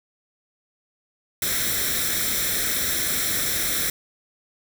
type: noise with comb filter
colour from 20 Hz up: white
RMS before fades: -24 dBFS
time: 1.42-3.9 s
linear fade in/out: 2 ms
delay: 0.53 ms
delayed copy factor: +0.7
effects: none